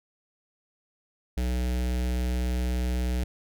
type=tone with notch filter; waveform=square; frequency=61.74 Hz; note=B1; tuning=in tune; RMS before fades=-27 dBFS; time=1.37-3.24 s; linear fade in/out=5 ms; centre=1100 Hz; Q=1.4; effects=none